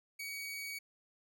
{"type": "tone", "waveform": "sawtooth", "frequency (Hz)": 2256, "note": "C#7", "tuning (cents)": 30, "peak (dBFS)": -37, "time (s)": [0.19, 0.79], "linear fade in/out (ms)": 10, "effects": []}